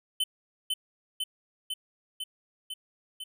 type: tone with echo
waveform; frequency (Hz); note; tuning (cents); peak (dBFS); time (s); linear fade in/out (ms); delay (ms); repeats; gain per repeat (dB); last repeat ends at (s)
square; 3052; G7; -47; -25; 0.2-0.24; 5; 500; 6; -2; 3.24
effects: none